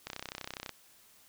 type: click train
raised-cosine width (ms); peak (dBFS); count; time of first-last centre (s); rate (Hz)
0.2; -21; 21; 0.07-0.693; 32.1
effects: white hiss -61 dBFS RMS until 1.28 s